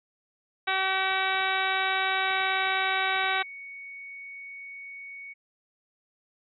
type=harmonic tone; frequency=381.2 Hz; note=G4; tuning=48 cents flat; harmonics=1 / 2 / 3 / 4 / 5 / 6 / 7 / 8 / 9 / 10; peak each=-39 / -30 / -33 / -30 / -34 / -31 / -38 / -40 / -41 / -34 dBFS; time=0.67-3.43 s; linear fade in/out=10 ms
type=clicks; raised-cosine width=1 ms; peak=-38 dBFS; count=8; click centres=1.116 / 1.347 / 1.409 / 2.308 / 2.411 / 2.672 / 3.161 / 3.241 s
type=tone; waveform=sine; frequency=2228 Hz; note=C#7; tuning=8 cents sharp; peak=-39 dBFS; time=2.26-5.34 s; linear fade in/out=20 ms
effects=none